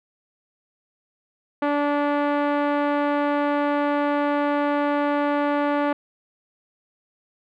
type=tone with low-pass filter; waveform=5% pulse; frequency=290 Hz; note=D4; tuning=22 cents flat; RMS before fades=-22 dBFS; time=1.62-5.93 s; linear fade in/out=5 ms; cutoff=860 Hz; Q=0.66; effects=none